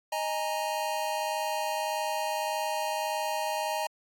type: chord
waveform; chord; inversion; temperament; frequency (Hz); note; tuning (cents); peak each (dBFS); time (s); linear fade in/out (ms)
square; D# suspended fourth; none; equal; 622.3 / 830.6 / 932.3; D#5 / G#5 / A#5; 0 / 0 / 0; -34; 0.12-3.87; 5
effects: AAC 64 kbps